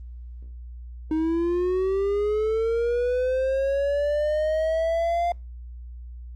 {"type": "linear sweep", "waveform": "triangle", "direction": "up", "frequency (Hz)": [311.1, 698.5], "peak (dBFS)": -19, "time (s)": [1.11, 5.32], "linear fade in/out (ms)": 2, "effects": ["added 60 Hz sine -36 dBFS peak until 6.35 s", "Opus 32 kbps"]}